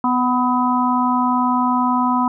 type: harmonic tone with a mistuned harmonic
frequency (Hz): 249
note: B3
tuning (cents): +14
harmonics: 1 / 3 / 4 / 5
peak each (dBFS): -18 / -24 / -18 / -24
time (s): 0.04-2.28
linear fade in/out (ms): 2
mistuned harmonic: 5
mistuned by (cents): +28
effects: none